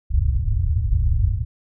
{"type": "low-pass noise", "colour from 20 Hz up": "white", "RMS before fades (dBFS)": -19, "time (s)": [0.1, 1.45], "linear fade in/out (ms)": 20, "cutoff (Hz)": 110, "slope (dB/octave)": 48, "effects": []}